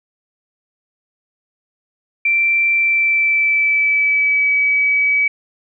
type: tone with pitch glide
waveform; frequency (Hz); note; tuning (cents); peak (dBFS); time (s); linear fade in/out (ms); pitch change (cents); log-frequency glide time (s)
sine; 2349 to 2281; D7 to C#7; 0 to +49; -12; 2.25-5.28; 5; -51; 2.72-4.53
effects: none